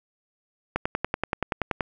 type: click train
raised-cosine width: 0.5 ms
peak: -9 dBFS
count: 12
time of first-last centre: 0.76-1.808 s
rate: 10.5 Hz
effects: none